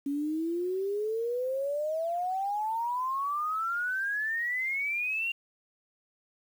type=exponential sweep; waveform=sine; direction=up; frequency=277.2 to 2794 Hz; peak=-28 dBFS; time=0.06-5.32 s; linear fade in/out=5 ms; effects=9-bit